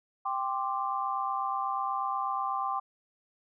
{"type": "chord", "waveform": "sine", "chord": "G suspended fourth", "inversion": "none", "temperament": "equal with one note detuned", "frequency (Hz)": [787.6, 1046.5, 1174.7], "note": ["G5", "C6", "D6"], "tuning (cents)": [8, 0, 0], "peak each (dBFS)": -33, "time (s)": [0.25, 2.8], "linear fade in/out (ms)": 10, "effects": []}